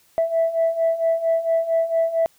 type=beating tone pair; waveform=sine; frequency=656 / 660.4 Hz; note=E5 / E5; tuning=-9 / +3 cents; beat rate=4.4 Hz; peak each=-22 / -18 dBFS; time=0.18-2.26 s; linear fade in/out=0 ms; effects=tanh soft clip ceiling -12 dBFS + white hiss -58 dBFS RMS until 2.38 s